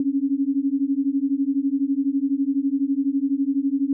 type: beating tone pair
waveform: sine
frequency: 270 / 282 Hz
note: C#4 / C#4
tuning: -45 / +30 cents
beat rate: 12 Hz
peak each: -22 dBFS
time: 0-3.93 s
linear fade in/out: 2 ms
effects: none